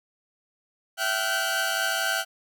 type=tone cluster; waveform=sawtooth; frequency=665 / 771 / 1433 / 1538 Hz; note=E5 / G5 / F6 / G6; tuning=+15 / -29 / +44 / -33 cents; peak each=-28 / -28 / -26 / -24 dBFS; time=0.97-2.25 s; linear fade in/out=50 ms; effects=none